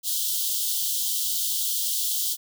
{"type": "high-pass noise", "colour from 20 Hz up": "white", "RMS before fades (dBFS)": -26, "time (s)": [0.03, 2.37], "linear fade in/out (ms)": 50, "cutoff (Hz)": 3000, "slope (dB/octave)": 96, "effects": []}